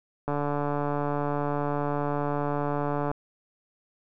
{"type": "click train", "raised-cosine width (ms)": 1, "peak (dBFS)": -15, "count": 412, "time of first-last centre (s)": [0.28, 3.114], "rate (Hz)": 145, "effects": []}